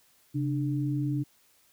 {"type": "tone pair together", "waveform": "sine", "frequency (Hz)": [135.6, 296.6], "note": ["C#3", "D4"], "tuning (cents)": [-38, 17], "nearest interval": "octave + major second", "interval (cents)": 1355, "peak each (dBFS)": [-28, -30], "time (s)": [0.34, 1.24], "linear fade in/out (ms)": 20, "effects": ["white hiss -64 dBFS RMS until 1.72 s"]}